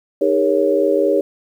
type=chord; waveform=sine; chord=Eb dominant seventh; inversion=none; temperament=equal with one note detuned; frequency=311.1 / 402.1 / 466.2 / 554.4 Hz; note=Eb4 / G4 / Bb4 / Db5; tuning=0 / +44 / 0 / 0 cents; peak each=-20 / -17 / -20 / -17 dBFS; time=0.21-1.21 s; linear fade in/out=5 ms; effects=8-bit